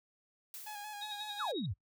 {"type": "noise with exponential decay", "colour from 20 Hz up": "blue", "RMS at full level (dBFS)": -45, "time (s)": [0.54, 1.42], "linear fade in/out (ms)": 1, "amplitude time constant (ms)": 190}
{"type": "tone with vibrato", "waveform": "sawtooth", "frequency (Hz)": 834, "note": "G#5", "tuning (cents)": 7, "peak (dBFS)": -39, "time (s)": [0.66, 1.52], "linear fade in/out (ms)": 10, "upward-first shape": "square", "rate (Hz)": 5.5, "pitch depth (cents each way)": 29}
{"type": "tone with tremolo", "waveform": "sine", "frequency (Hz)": 3789, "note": "A#7", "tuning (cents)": 27, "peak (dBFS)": -39, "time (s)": [1.01, 1.66], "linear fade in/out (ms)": 5, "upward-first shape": "triangle", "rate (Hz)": 11, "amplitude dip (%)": 90}
{"type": "exponential sweep", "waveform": "sine", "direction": "down", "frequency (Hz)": [1661.2, 77.78], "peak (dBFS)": -34, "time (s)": [1.39, 1.74], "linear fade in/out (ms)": 20}
{"effects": ["noise-tail reverb RT60 0.1 s tail -18 dB re dry"]}